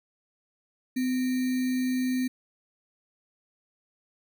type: tone with sample-and-hold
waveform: sine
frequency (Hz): 254.6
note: C4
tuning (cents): -47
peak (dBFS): -24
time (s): 0.96-2.28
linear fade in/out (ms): 10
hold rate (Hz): 2100
effects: none